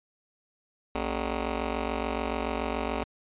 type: ring-modulated tone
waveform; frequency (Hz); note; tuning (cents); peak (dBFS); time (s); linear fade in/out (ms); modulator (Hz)
10% pulse; 167; E3; +23; -17; 0.95-3.04; 2; 107
effects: resampled to 8000 Hz